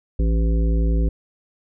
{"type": "harmonic tone", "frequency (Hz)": 55.6, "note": "A1", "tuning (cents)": 19, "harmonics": [1, 3, 5, 7, 9], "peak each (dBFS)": [-16, -26, -30, -33, -35], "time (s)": [0.19, 1.09], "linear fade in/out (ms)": 5, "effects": []}